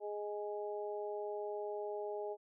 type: harmonic tone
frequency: 207.7 Hz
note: G#3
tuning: in tune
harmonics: 2 / 3 / 4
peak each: -40 / -44 / -46 dBFS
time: 0-2.37 s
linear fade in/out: 50 ms
effects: none